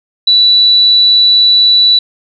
sine tone, 3952 Hz, B7, in tune, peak -4 dBFS, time 0.27-1.99 s, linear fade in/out 5 ms, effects none

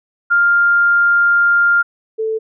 sine tone pair in turn, 1400 / 441 Hz, F6 / A4, +4 / +4 cents, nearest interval octave + minor sixth, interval 2000 cents, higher first, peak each -9 / -16 dBFS, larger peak first, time 0.3-1.83 / 2.18-2.39 s, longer first, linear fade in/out 20 ms, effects none

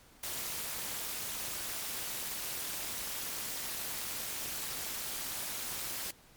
white noise with amplitude modulation, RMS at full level -35 dBFS, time 0.23-6.11 s, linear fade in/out 5 ms, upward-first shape sine, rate 259 Hz, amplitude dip 75%, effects pink hiss -60 dBFS RMS until 6.36 s + MP3 96 kbps

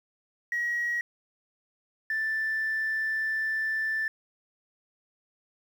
sine tone pair in turn, 1904 / 1765.2 Hz, A#6 / A6, +36 / +5 cents, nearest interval minor second, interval 131 cents, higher first, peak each -25 / -25 dBFS, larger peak neither, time 0.52-1.01 / 2.1-4.08 s, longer second, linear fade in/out 2 ms, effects tanh soft clip ceiling -22 dBFS + 9-bit

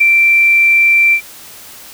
sine tone with ADSR envelope, 2349 Hz, D7, in tune, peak -4 dBFS, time 0-1.21 s, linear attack 14 ms, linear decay 10 ms, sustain -2 dB, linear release 79 ms, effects white hiss -35 dBFS RMS until 1.93 s

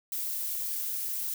violet noise with flanger, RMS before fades -33 dBFS, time 0.12-1.34 s, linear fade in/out 2 ms, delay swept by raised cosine 1.8 to 6.2 ms, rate 3.5 Hz, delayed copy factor -0.8, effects none

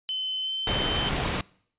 sine tone with pitch glide, 3053 to 3083 Hz, G7 to G7, -46 to -29 cents, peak -27 dBFS, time 0.09-1.09 s, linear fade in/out 0 ms, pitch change +17 cents, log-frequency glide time 0.42-0.5 s
pink noise, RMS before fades -27 dBFS, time 0.67-1.41 s, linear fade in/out 2 ms
effects noise-tail reverb RT60 0.6 s tail -24 dB re dry + resampled to 8000 Hz

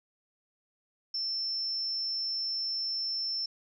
sine tone, 5350 Hz, E8, 25 cents sharp, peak -30 dBFS, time 1.14-3.46 s, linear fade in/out 5 ms, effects none

